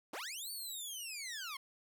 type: linear two-way sweep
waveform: 15% pulse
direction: up then down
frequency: 205.9 to 4574 to 1039 Hz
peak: -35 dBFS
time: 0.13-1.57 s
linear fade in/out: 5 ms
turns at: 0.51 s
effects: none